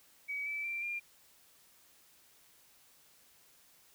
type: tone with pitch steps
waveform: sine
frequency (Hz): 2270 / 2312 / 2355 / 2399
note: C#7 / D7 / D7 / D7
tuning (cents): +41 / -28 / +4 / +36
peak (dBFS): -35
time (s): 0.28-1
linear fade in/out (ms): 20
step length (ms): 180
effects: white hiss -64 dBFS RMS until 3.94 s